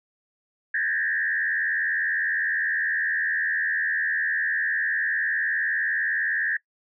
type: tone with frequency modulation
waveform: sine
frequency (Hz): 1745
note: A6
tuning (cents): -15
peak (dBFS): -22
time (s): 0.74-6.57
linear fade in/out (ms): 5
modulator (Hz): 79.8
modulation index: 1.6
effects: noise-tail reverb RT60 0.1 s tail -22 dB re dry